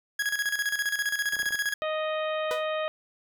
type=tone with tremolo; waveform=40% pulse; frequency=1661.2 Hz; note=G#6; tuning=in tune; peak=-23 dBFS; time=0.19-1.74 s; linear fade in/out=5 ms; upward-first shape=square; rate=15 Hz; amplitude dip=65%
type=clicks; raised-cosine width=1 ms; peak=-32 dBFS; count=7; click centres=1.334 / 1.367 / 1.399 / 1.431 / 1.463 / 1.507 / 1.546 s
type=harmonic tone; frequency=622.3 Hz; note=D#5; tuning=in tune; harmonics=1 / 2 / 3 / 4 / 5 / 6; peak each=-28 / -34 / -38 / -40 / -42 / -44 dBFS; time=1.82-2.88 s; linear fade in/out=0 ms
type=tone with exponential decay; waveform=sawtooth; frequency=493.9 Hz; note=B4; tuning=in tune; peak=-23 dBFS; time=2.51-2.67 s; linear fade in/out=0 ms; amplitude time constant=33 ms
effects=none